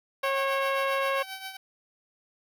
harmonic tone, 545 Hz, C#5, 29 cents flat, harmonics 1 / 2 / 3 / 4 / 5 / 6 / 7, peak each -28 / -29 / -34 / -36 / -37 / -45 / -45 dBFS, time 0.23-1.23 s, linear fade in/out 10 ms
10% pulse tone with tremolo, 767 Hz, G5, 38 cents flat, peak -26 dBFS, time 0.23-1.57 s, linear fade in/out 5 ms, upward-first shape triangle, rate 7.5 Hz, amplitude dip 70%
effects none

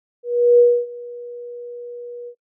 sine tone with ADSR envelope, 482.1 Hz, B4, 42 cents flat, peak -7 dBFS, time 0.23-2.35 s, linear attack 360 ms, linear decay 270 ms, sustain -23 dB, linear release 72 ms, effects noise-tail reverb RT60 0.1 s tail -24 dB re dry

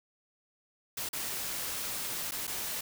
white noise with dropouts, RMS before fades -36 dBFS, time 0.97-2.81 s, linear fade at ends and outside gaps 5 ms, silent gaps 1.09-1.13 / 2.311-2.319 / 2.47-2.476 s, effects none

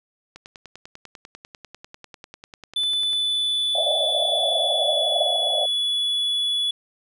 click train, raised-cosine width 0.2 ms, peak -23 dBFS, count 29, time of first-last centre 0.36-3.132 s, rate 10.1 Hz
triangle tone with pitch glide, 3500 to 3412 Hz, A7 to G#7, -10 to +46 cents, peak -19 dBFS, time 2.76-6.71 s, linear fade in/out 5 ms, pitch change -44 cents, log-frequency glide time 2.91-5.34 s
white band-pass noise, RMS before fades -26 dBFS, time 3.75-5.66 s, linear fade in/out 5 ms, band 560 to 720 Hz, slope 96 dB/octave
effects none

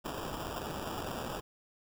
blue noise with sample-and-hold, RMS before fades -39 dBFS, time 0.04-1.41 s, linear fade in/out 20 ms, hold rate 2100 Hz, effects none

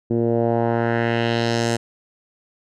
10% pulse tone with low-pass filter sweep, 116.54 Hz, A#2, in tune, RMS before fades -20 dBFS, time 0.1-1.77 s, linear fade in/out 10 ms, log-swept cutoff 330 to 8400 Hz, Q 1.7, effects none

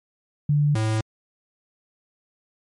sine / square tone pair in turn, 146.83 / 109.68 Hz, D3 / A2, 0 / -5 cents, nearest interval perfect fourth, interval 505 cents, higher first, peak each -16 / -21 dBFS, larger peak first, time 0.49-0.75 / 0.75-1.01 s, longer neither, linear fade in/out 5 ms, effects MP3 48 kbps

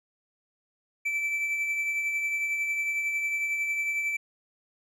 triangle tone with tremolo, 2323 Hz, D7, 20 cents flat, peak -23 dBFS, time 1.05-4.17 s, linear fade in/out 10 ms, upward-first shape triangle, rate 11 Hz, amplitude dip 40%, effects none

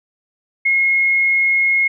sine tone, 2159 Hz, C#7, 46 cents flat, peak -12 dBFS, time 0.65-1.88 s, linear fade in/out 10 ms, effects none

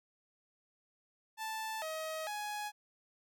sawtooth tone with pitch steps, 880 / 633 / 836 Hz, A5 / D#5 / G#5, 0 / +30 / +11 cents, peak -34 dBFS, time 1.37-2.72 s, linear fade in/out 50 ms, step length 450 ms, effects none

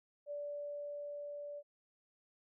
sine tone with level ramp, 581 Hz, D5, 19 cents flat, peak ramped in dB -39 to -43 dBFS, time 0.26-1.63 s, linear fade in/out 50 ms, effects none

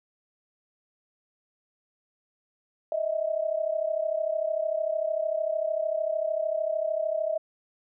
sine tone pair together, 620 / 653.3 Hz, D#5 / E5, -6 / -16 cents, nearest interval minor second, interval 90 cents, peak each -28 dBFS, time 2.92-7.38 s, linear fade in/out 2 ms, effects none

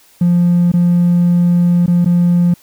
triangle tone with dropouts, 174.61 Hz, F3, in tune, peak -5 dBFS, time 0.21-2.54 s, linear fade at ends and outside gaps 5 ms, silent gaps 0.718-0.737 / 1.862-1.878 / 2.047-2.058 s, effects tanh soft clip ceiling -4 dBFS + white hiss -48 dBFS RMS until 2.62 s

